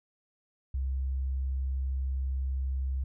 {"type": "tone", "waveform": "sine", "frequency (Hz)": 66.2, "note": "C2", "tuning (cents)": 21, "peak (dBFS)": -28, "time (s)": [0.74, 3.04], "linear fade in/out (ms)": 5, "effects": []}